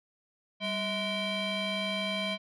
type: tone with frequency modulation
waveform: sine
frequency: 1480 Hz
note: F#6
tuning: in tune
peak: -27 dBFS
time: 0.6-2.38 s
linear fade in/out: 50 ms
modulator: 838 Hz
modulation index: 2.6
effects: tanh soft clip ceiling -28 dBFS

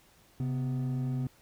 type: tone pair together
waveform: triangle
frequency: 132.43 / 250 Hz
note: C3 / B3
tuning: +21 / +21 cents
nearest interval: major seventh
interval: 1100 cents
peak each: -27 / -33 dBFS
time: 0.4-1.27 s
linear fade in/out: 2 ms
effects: tanh soft clip ceiling -23 dBFS + pink hiss -62 dBFS RMS until 1.41 s

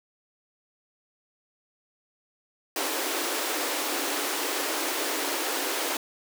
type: high-pass noise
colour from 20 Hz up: pink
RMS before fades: -29 dBFS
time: 2.76-5.97 s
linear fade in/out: 2 ms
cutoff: 270 Hz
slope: 96 dB/octave
effects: none

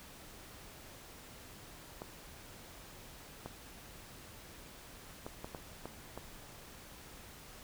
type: clicks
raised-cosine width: 1 ms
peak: -28 dBFS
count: 7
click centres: 2.019 / 3.46 / 5.265 / 5.445 / 5.548 / 5.856 / 6.176 s
effects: pink hiss -53 dBFS RMS until 7.63 s

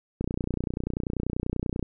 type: click train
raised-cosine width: 3 ms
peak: -15 dBFS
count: 50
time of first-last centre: 0.21-1.827 s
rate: 30.3 Hz
effects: none

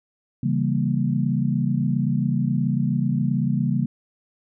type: chord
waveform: sine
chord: C# diminished seventh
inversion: none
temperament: equal with one note detuned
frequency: 137.48 / 164.81 / 196 / 233.1 Hz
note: C#3 / E3 / G3 / Bb3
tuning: -14 / 0 / 0 / 0 cents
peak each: -23 / -26 / -25 / -25 dBFS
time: 0.43-3.86 s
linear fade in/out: 5 ms
effects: none

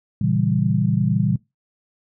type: chord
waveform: sine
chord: A# diminished seventh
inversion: none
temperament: equal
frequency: 116.54 / 138.59 / 164.81 / 196 Hz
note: A#2 / C#3 / E3 / G3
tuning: 0 / 0 / 0 / 0 cents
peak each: -22 dBFS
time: 0.21-1.36 s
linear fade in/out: 5 ms
effects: noise-tail reverb RT60 0.2 s tail -20 dB re dry

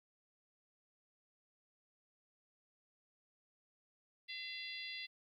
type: harmonic tone with a mistuned harmonic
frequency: 680 Hz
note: F5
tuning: 46 cents flat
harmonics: 3 / 4 / 5 / 6 / 7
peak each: -48 / -49 / -50 / -51 / -52 dBFS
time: 4.28-5.07 s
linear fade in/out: 20 ms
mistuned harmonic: 5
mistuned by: +18 cents
effects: 13-bit

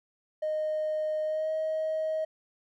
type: tone with pitch glide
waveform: triangle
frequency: 618 to 630.3 Hz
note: D#5 to D#5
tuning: -12 to +22 cents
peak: -24 dBFS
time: 0.42-2.25 s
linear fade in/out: 10 ms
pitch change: +34 cents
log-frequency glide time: 1.24-1.51 s
effects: tanh soft clip ceiling -24 dBFS

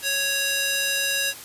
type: tone with high-pass filter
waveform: square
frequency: 554.4 Hz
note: C#5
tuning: in tune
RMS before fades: -24 dBFS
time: 0.02-1.34 s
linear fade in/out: 50 ms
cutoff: 2200 Hz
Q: 0.81
effects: white hiss -40 dBFS RMS until 1.44 s + resampled to 32000 Hz

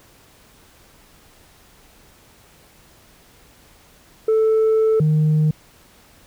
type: tone pair in turn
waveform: sine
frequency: 440 / 154.04 Hz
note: A4 / D#3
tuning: 0 / -17 cents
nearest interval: octave + tritone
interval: 1817 cents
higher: first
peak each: -11 dBFS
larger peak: neither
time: 4.28-5 / 5-5.51 s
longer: first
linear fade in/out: 5 ms
effects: tanh soft clip ceiling -12 dBFS + pink hiss -51 dBFS RMS until 6.26 s

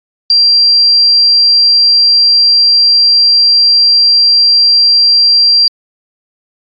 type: tone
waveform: sine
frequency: 4735 Hz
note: D8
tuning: 13 cents sharp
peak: -4 dBFS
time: 0.3-5.68 s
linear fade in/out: 2 ms
effects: AAC 48 kbps

